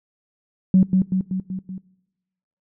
sine tone with echo, 187.2 Hz, F#3, 20 cents sharp, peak -9 dBFS, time 0.74-0.83 s, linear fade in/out 2 ms, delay 190 ms, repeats 5, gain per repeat -4 dB, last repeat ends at 1.78 s, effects noise-tail reverb RT60 1.0 s tail -22 dB re dry + tanh soft clip ceiling -5 dBFS

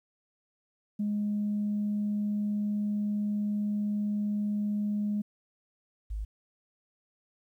sine tone pair in turn, 207.7 / 52.62 Hz, G#3 / G#1, 0 / +23 cents, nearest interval 2 octaves, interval 2377 cents, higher first, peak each -26 / -31 dBFS, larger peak first, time 0.99-5.22 / 6.1-6.25 s, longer first, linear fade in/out 10 ms, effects tanh soft clip ceiling -23 dBFS + 11-bit

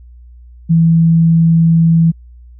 sine tone, 164.81 Hz, E3, in tune, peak -6 dBFS, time 0.69-2.12 s, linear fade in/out 20 ms, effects added 60 Hz sine -35 dBFS peak until 2.59 s

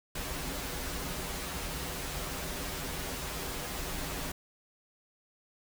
pink noise with comb filter, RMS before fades -37 dBFS, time 0.15-4.32 s, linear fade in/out 5 ms, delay 9.2 ms, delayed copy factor -0.7, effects none

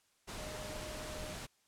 sine tone in noise, 614 Hz, D#5, 23 cents flat, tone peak -47 dBFS, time 0.37-1.35 s, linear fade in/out 20 ms, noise pink, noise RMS -44 dBFS, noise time 0.27-1.47 s, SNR -6 dB, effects white hiss -73 dBFS RMS until 1.67 s + low-pass 10000 Hz 12 dB/octave

